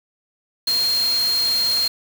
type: tone in noise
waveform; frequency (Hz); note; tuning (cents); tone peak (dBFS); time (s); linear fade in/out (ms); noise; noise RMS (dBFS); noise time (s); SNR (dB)
sine; 4216; C8; +12; -17; 0.67-1.88; 5; white; -29; 0.67-1.88; +9
effects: none